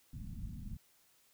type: low-pass noise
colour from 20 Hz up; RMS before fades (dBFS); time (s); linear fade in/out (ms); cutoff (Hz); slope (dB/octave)
pink; -44; 0.13-0.77; 5; 240; 48
effects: white hiss -69 dBFS RMS until 1.33 s